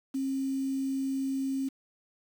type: tone with quantisation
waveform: sine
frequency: 269.2 Hz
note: C4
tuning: 49 cents sharp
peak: -28 dBFS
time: 0.14-1.69 s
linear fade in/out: 10 ms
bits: 8
effects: none